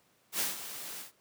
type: noise with ADSR envelope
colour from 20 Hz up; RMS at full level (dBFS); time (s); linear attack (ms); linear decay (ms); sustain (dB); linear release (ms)
white; -30; 0.32-1.12; 82; 150; -12; 130
effects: pink hiss -68 dBFS RMS until 1.2 s + high-pass 150 Hz 12 dB/octave